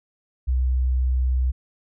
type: tone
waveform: sine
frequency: 63.7 Hz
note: C2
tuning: 46 cents flat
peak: -17 dBFS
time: 0.47-1.52 s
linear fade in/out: 20 ms
effects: tanh soft clip ceiling -13 dBFS